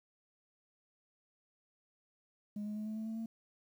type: tone with pitch steps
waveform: sine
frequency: 207.7 / 210.6 / 213.5 / 216.5 / 219.5 / 222.6 / 225.7 Hz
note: G#3 / G#3 / G#3 / A3 / A3 / A3 / A3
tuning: 0 / +24 / +48 / -28 / -4 / +20 / +44 cents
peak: -35 dBFS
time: 2.56-3.26 s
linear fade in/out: 5 ms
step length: 100 ms
effects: tanh soft clip ceiling -36 dBFS + 11-bit